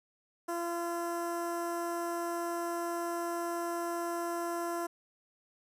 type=tone with notch filter; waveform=15% pulse; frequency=341.9 Hz; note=F4; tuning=37 cents flat; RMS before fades=-35 dBFS; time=0.48-4.87 s; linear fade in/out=10 ms; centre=3500 Hz; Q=0.62; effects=resampled to 32000 Hz + 11-bit